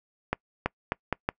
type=accelerating click train; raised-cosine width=0.5 ms; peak=-10 dBFS; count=5; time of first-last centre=0.33-1.289 s; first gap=330 ms; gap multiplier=0.79; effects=noise-tail reverb RT60 0.1 s tail -26 dB re dry